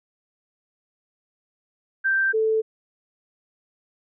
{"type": "tone pair in turn", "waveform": "sine", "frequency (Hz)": [1568, 440], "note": ["G6", "A4"], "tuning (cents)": [0, 0], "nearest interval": "octave + minor seventh", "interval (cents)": 2200, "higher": "first", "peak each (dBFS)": -18, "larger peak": "neither", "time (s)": [[2.04, 2.33], [2.33, 2.62]], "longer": "neither", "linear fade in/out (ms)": 20, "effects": []}